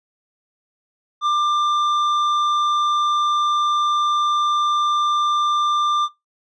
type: tone with hard clipping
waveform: triangle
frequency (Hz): 1190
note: D6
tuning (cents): +22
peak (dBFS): -17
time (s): 1.21-6.09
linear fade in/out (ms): 50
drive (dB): 10
effects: noise-tail reverb RT60 0.2 s tail -23 dB re dry + resampled to 22050 Hz